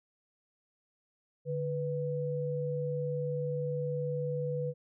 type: tone pair together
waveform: sine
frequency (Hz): 146.83 / 493.1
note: D3 / B4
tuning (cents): 0 / -3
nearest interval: octave + major sixth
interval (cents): 2097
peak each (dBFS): -34 / -33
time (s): 1.45-4.74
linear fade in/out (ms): 50
effects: none